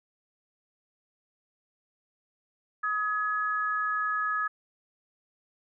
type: tone pair together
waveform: sine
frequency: 1265 / 1688.6 Hz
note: D#6 / G#6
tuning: +28 / +28 cents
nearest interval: perfect fourth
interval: 500 cents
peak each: -28 / -30 dBFS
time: 2.83-4.48 s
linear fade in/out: 10 ms
effects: none